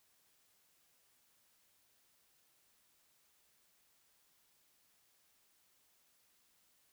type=silence; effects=white hiss -73 dBFS RMS until 6.92 s